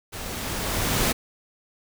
pink noise with level ramp, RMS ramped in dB -35 to -21 dBFS, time 0.12-1.13 s, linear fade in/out 20 ms, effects none

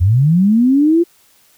sine linear sweep, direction up, 81.7 to 349.2 Hz, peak -8 dBFS, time 0-1.04 s, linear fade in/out 20 ms, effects white hiss -52 dBFS RMS until 1.57 s

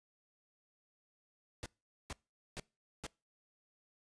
pink noise bursts, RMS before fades -43 dBFS, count 4, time 1.63-3.066 s, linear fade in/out 0 ms, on 29 ms, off 440 ms, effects noise-tail reverb RT60 0.3 s tail -25 dB re dry + resampled to 22050 Hz

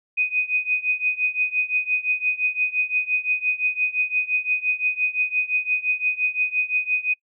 sine tone with tremolo, 2496 Hz, D#7, 5 cents sharp, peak -16 dBFS, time 0.17-7.14 s, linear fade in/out 10 ms, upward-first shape triangle, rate 5.8 Hz, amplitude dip 95%, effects noise-tail reverb RT60 0.1 s tail -25 dB re dry

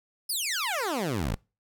15% pulse exponential sweep, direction down, 5250 to 43.82 Hz, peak -21 dBFS, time 0.29-1.36 s, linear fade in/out 10 ms, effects noise-tail reverb RT60 0.3 s tail -25 dB re dry

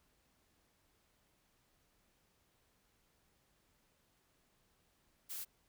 blue noise, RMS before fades -44 dBFS, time 5.29-5.45 s, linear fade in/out 20 ms, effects pink hiss -75 dBFS RMS until 5.68 s

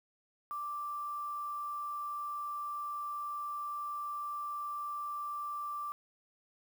sine tone with quantisation, 1174.7 Hz, D6, in tune, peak -36 dBFS, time 0.51-5.92 s, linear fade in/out 0 ms, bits 9, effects none

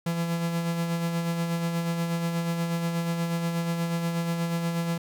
45% pulse tone with tremolo, 168.5 Hz, E3, 38 cents sharp, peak -24 dBFS, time 0.06-4.98 s, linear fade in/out 5 ms, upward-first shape sine, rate 8.3 Hz, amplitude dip 40%, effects 10-bit

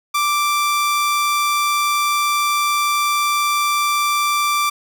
sawtooth tone, 1174.7 Hz, D6, in tune, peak -12 dBFS, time 0.14-4.7 s, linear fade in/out 10 ms, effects none

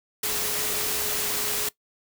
sine tone in noise, 422.6 Hz, G#4, 30 cents sharp, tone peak -38 dBFS, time 0.23-1.69 s, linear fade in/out 5 ms, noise white, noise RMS -27 dBFS, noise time 0.23-1.69 s, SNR -14 dB, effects noise-tail reverb RT60 0.1 s tail -19 dB re dry

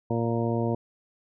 harmonic tone, 116.4 Hz, A#2, 2 cents flat, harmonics 1 / 2 / 3 / 4 / 5 / 6 / 8, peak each -28 / -29 / -31 / -32 / -34 / -36 / -37 dBFS, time 0.1-0.75 s, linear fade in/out 5 ms, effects none

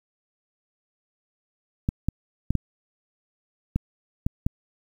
clicks, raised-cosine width 5 ms, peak -10 dBFS, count 7, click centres 1.889 / 2.086 / 2.506 / 2.553 / 3.76 / 4.265 / 4.465 s, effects 8-bit

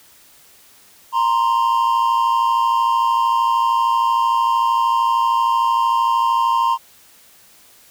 triangle tone pair together, 932.3 / 1045.4 Hz, A#5 / C6, 0 / -2 cents, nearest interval major second, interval 198 cents, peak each -15 dBFS, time 1.12-6.78 s, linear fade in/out 50 ms, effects white hiss -49 dBFS RMS until 7.9 s

